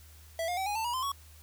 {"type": "tone with pitch steps", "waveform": "square", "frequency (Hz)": [659.3, 710.7, 766.1, 825.9, 890.3, 959.7, 1034.6, 1115.2], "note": ["E5", "F5", "G5", "G#5", "A5", "B5", "C6", "C#6"], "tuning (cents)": [0, 30, -40, -10, 20, -50, -20, 10], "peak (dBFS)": -31, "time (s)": [0.39, 1.118], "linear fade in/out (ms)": 2, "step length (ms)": 91, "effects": ["added 77 Hz sine -52 dBFS peak until 1.42 s", "white hiss -58 dBFS RMS until 1.42 s"]}